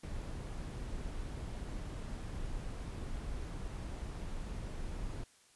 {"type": "noise", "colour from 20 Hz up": "brown", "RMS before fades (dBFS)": -41, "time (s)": [0.03, 5.24], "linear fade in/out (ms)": 5, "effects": ["white hiss -65 dBFS RMS until 5.55 s", "resampled to 24000 Hz"]}